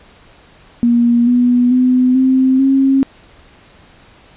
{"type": "tone with pitch steps", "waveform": "sine", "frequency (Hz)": [237.4, 245.1, 253, 261.1, 269.6], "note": ["A#3", "B3", "B3", "C4", "C#4"], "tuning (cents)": [32, -13, 42, -3, -48], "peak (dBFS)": -8, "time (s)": [0.83, 3.03], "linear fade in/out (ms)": 0, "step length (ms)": 440, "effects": ["pink hiss -45 dBFS RMS until 4.36 s", "resampled to 8000 Hz"]}